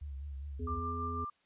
sine tone with vibrato, 70.1 Hz, C#2, 20 cents sharp, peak -39 dBFS, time 0.01-0.8 s, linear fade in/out 10 ms, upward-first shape sine, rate 4.9 Hz, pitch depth 73 cents each way
harmonic tone, 83.9 Hz, E2, 31 cents sharp, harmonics 1 / 3 / 5, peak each -38 / -43 / -45 dBFS, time 0.59-1.25 s, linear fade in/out 10 ms
sine tone with tremolo, 1187 Hz, D6, 18 cents sharp, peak -35 dBFS, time 0.67-1.3 s, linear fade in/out 5 ms, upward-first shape sine, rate 6 Hz, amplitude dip 35%
effects white hiss -72 dBFS RMS until 1.45 s + resampled to 8000 Hz

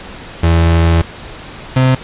35% pulse tone pair in turn, 83.2 / 129.8 Hz, E2 / C3, +17 / -13 cents, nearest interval minor sixth, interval 770 cents, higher second, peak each -6 dBFS, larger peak neither, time 0.43-1.02 / 1.76-1.95 s, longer first, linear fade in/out 5 ms, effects pink hiss -31 dBFS RMS until 2.03 s + resampled to 8000 Hz

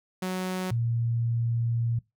sawtooth / sine tone pair in turn, 185 / 116.81 Hz, F#3 / A#2, 0 / +4 cents, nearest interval minor sixth, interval 796 cents, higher first, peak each -24 dBFS, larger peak neither, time 0.22-0.71 / 0.71-1.99 s, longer second, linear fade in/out 5 ms, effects noise-tail reverb RT60 0.2 s tail -21 dB re dry

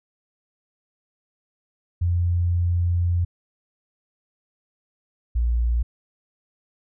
sine tone pair in turn, 87.2 / 58.8 Hz, F2 / A#1, -2 / +16 cents, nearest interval perfect fifth, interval 682 cents, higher first, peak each -18 dBFS, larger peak neither, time 2.01-3.25 / 5.35-5.83 s, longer first, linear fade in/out 10 ms, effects none

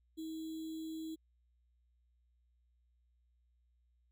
sine tone with sample-and-hold, 319.4 Hz, D#4, 45 cents sharp, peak -40 dBFS, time 0.17-1.16 s, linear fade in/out 20 ms, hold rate 3675 Hz, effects added 60 Hz sine -70 dBFS peak until 4.11 s

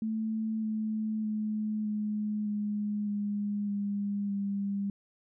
sine tone with pitch steps, 220 / 217 / 214 / 211 / 208.1 / 205.3 / 202.4 / 199.65 Hz, A3 / A3 / A3 / G#3 / G#3 / G#3 / G#3 / G3, 0 / -24 / -48 / +28 / +4 / -20 / -44 / +32 cents, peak -29 dBFS, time 0.02-4.9 s, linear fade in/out 2 ms, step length 610 ms, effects none

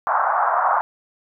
pink band-pass noise, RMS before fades -19 dBFS, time 0.07-0.81 s, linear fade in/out 0 ms, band 690 to 1400 Hz, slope 48 dB/octave, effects none

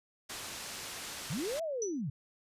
white low-pass noise, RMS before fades -43 dBFS, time 0.29-1.6 s, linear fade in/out 10 ms, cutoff 7700 Hz, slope 12 dB/octave
sine linear two-way sweep, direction up then down, 116.54 to 677 to 116.54 Hz, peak -33 dBFS, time 1.3-2.1 s, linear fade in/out 5 ms, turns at 1.62 s
sine tone with exponential decay, 5940 Hz, F#8, 6 cents sharp, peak -32 dBFS, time 1.82-2.01 s, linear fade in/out 1 ms, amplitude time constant 40 ms
effects resampled to 32000 Hz

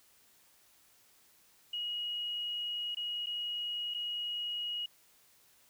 sine tone with dropouts, 2895 Hz, F#7, 38 cents flat, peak -34 dBFS, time 1.73-4.86 s, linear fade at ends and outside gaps 5 ms, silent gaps 2.948-2.969 / 3.261-3.268 / 3.94-3.945 s, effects white hiss -65 dBFS RMS until 5.69 s

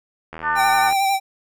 click train, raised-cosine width 0.5 ms, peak -18 dBFS, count 49, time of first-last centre 0.33-0.926 s, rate 80.6 Hz
harmonic tone, 299.1 Hz, D4, 32 cents sharp, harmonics 3 / 4 / 5 / 6, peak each -22 / -23 / -24 / -25 dBFS, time 0.42-0.92 s, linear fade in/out 50 ms
square tone with vibrato, 782 Hz, G5, 4 cents flat, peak -17 dBFS, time 0.55-1.2 s, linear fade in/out 50 ms, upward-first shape sine, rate 11 Hz, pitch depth 28 cents each way
effects none

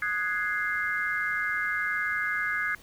sine chord, Ab dominant seventh, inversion second, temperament equal, 1244.5 / 1480 / 1661.2 / 2093 Hz, Eb6 / Gb6 / Ab6 / C7, 0 / 0 / 0 / 0 cents, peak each -35 / -33 / -29 / -32 dBFS, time 0.02-2.75 s, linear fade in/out 2 ms, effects pink hiss -53 dBFS RMS until 2.82 s

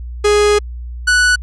45% pulse tone pair in turn, 415.3 / 1480 Hz, G#4 / F#6, 0 / 0 cents, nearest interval octave + minor seventh, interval 2200 cents, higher second, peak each -9 dBFS, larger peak neither, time 0.24-0.59 / 1.07-1.36 s, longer first, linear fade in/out 10 ms, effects added 60 Hz sine -24 dBFS peak until 1.42 s + resampled to 22050 Hz

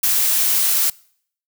blue noise, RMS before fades -17 dBFS, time 0.03-0.9 s, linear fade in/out 5 ms, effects noise-tail reverb RT60 0.6 s tail -24 dB re dry

